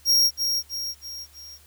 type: tone with echo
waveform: 45% pulse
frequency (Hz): 5590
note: F8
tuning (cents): +1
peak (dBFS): -16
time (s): 0.05-0.31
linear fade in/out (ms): 50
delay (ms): 320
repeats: 4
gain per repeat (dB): -6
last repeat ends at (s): 1.59
effects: added 73 Hz sine -55 dBFS peak until 1.66 s + white hiss -55 dBFS RMS until 1.66 s